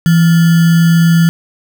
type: tone with sample-and-hold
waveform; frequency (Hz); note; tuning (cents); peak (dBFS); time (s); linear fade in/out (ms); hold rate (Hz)
sine; 166.9; E3; +22; -5; 0.06-1.29; 0; 1575
effects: none